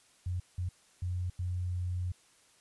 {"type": "tone bursts at uneven times", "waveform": "sine", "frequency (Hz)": 89.8, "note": "F2", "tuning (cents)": 49, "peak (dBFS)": -31, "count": 4, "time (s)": [[0.26, 0.4], [0.58, 0.69], [1.02, 1.3], [1.39, 2.12]], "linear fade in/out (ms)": 5, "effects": ["white hiss -64 dBFS RMS until 2.6 s", "resampled to 24000 Hz"]}